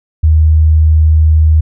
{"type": "tone", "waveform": "sine", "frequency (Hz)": 78.3, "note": "D#2", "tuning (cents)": 11, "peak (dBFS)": -4, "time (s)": [0.23, 1.61], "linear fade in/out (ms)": 10, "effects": []}